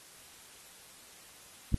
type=click; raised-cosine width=5 ms; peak=-14 dBFS; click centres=1.743 s; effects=white hiss -54 dBFS RMS until 1.78 s + AAC 32 kbps